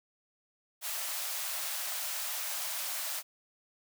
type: high-pass noise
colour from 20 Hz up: white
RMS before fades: -36 dBFS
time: 0.81-3.23 s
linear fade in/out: 50 ms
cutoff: 560 Hz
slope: 96 dB/octave
effects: none

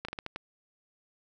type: slowing click train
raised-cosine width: 0.3 ms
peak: -20 dBFS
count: 6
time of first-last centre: 0.05-0.36 s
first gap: 35 ms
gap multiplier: 1.29
effects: none

